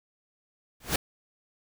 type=noise with exponential growth; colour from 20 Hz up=pink; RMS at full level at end=-20 dBFS; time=0.8-0.96 s; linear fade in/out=5 ms; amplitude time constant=34 ms; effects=none